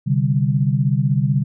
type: chord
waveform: sine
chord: C suspended second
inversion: none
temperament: equal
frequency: 130.81 / 146.83 / 196 Hz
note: C3 / D3 / G3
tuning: 0 / 0 / 0 cents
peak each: -18 / -18 / -22 dBFS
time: 0.06-1.44 s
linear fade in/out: 20 ms
effects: none